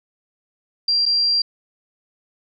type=tone with dropouts; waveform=sine; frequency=4743 Hz; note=D8; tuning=16 cents sharp; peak=-15 dBFS; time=0.88-1.42 s; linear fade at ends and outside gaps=5 ms; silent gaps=1.056-1.061 s; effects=none